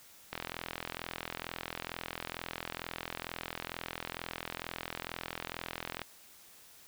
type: click train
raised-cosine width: 0.3 ms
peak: -20 dBFS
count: 241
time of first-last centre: 0.33-6.017 s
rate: 42.2 Hz
effects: white hiss -57 dBFS RMS until 6.87 s